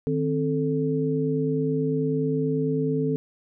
sine tone cluster, 154.1 / 263.3 / 438.9 Hz, D#3 / C4 / A4, -16 / +11 / -4 cents, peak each -26 dBFS, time 0.07-3.16 s, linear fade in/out 0 ms, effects none

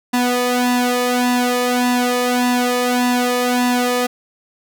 sawtooth tone with flanger, 246.9 Hz, B3, in tune, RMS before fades -17 dBFS, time 0.13-4.07 s, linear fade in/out 10 ms, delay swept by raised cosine 1.1 to 1.71 ms, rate 1.7 Hz, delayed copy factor +0.9, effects none

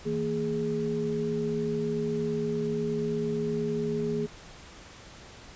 sine tone cluster, 160.3 / 229 / 415.9 Hz, E3 / A#3 / G#4, -48 / -31 / +2 cents, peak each -33 / -32 / -29 dBFS, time 0.05-4.27 s, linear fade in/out 20 ms, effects pink hiss -48 dBFS RMS until 5.55 s + resampled to 16000 Hz

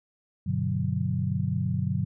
sine chord, G major seventh, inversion none, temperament equal, 98 / 123.47 / 146.83 / 185 Hz, G2 / B2 / D3 / F#3, 0 / 0 / 0 / 0 cents, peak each -30 dBFS, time 0.46-2.05 s, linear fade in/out 10 ms, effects none

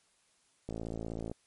click train, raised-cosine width 2 ms, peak -25 dBFS, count 36, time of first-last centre 0.69-1.315 s, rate 56 Hz, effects white hiss -70 dBFS RMS until 1.46 s + MP3 48 kbps

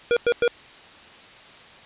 square tone bursts, 476.8 Hz, A#4, 39 cents sharp, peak -17 dBFS, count 3, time 0.11-0.478 s, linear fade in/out 0 ms, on 56 ms, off 100 ms, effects white hiss -46 dBFS RMS until 1.85 s + resampled to 8000 Hz

